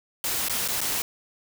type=noise with dropouts; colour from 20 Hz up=white; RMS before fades=-27 dBFS; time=0.24-1.02 s; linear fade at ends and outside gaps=1 ms; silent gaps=0.485-0.496 / 0.678-0.685 / 0.806-0.814 s; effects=none